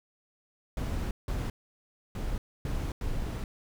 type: noise bursts at uneven times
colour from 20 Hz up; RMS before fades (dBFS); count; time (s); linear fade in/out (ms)
brown; -32; 5; 0.77-1.11 / 1.28-1.5 / 2.15-2.38 / 2.65-2.92 / 3.01-3.44; 2
effects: none